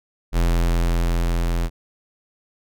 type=tone with level ramp; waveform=square; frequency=42.59 Hz; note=F1; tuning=43 cents flat; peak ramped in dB=-16 to -20 dBFS; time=0.32-1.7 s; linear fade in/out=50 ms; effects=none